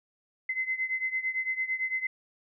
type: beating tone pair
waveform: sine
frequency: 2050 / 2058.9 Hz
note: C7 / C7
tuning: -36 / -28 cents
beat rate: 8.9 Hz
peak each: -30 / -33 dBFS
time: 0.49-2.07 s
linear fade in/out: 5 ms
effects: none